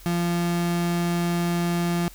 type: tone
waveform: 35% pulse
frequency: 172.5 Hz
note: F3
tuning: 21 cents flat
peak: -20 dBFS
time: 0.06-2.08 s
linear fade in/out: 0 ms
effects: added 43 Hz sine -45 dBFS peak until 2.14 s + white hiss -49 dBFS RMS until 2.14 s